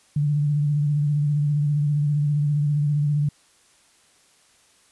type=tone with vibrato; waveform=sine; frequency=146.83 Hz; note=D3; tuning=in tune; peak=-18 dBFS; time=0.16-3.29 s; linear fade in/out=5 ms; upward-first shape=sine; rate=15 Hz; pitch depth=39 cents each way; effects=white hiss -58 dBFS RMS until 4.91 s + resampled to 24000 Hz